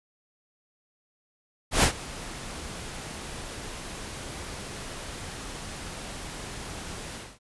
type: noise with ADSR envelope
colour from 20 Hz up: pink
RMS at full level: -18 dBFS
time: 1.71-7.39 s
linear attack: 120 ms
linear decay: 89 ms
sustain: -20 dB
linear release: 240 ms
effects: resampled to 24000 Hz